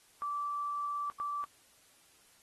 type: tone bursts at uneven times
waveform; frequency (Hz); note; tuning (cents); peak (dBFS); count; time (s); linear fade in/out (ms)
sine; 1163; D6; -17; -33; 2; 0.22-1.1 / 1.2-1.44; 0
effects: white hiss -64 dBFS RMS until 2.42 s + AAC 32 kbps